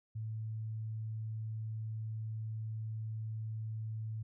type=tone; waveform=sine; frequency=110 Hz; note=A2; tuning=in tune; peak=-37 dBFS; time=0.15-4.23 s; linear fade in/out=10 ms; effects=none